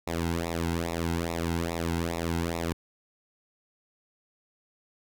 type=tone with flanger; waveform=sawtooth; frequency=84 Hz; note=E2; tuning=33 cents sharp; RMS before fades=-30 dBFS; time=0.07-2.73 s; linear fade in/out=5 ms; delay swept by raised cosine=0.64 to 1.74 ms; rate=2.4 Hz; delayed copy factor=-0.9; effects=none